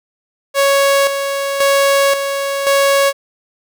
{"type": "tone with tremolo", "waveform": "sawtooth", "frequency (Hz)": 555, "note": "C#5", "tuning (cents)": 2, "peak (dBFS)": -6, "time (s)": [0.54, 3.13], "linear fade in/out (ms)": 50, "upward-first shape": "square", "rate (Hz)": 0.94, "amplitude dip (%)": 55, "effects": []}